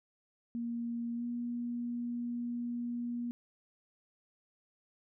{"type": "tone with pitch glide", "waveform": "sine", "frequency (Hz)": [235.1, 239.5], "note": ["A#3", "A#3"], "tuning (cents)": [15, 47], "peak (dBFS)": -34, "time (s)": [0.55, 3.31], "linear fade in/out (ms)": 0, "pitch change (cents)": 32, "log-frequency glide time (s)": [1.15, 1.24], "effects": []}